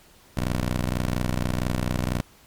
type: ring-modulated tone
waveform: 15% pulse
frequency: 61.74 Hz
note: B1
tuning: in tune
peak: -14 dBFS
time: 0.37-2.21 s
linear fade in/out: 0 ms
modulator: 43 Hz
effects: pink hiss -54 dBFS RMS until 2.46 s + MP3 96 kbps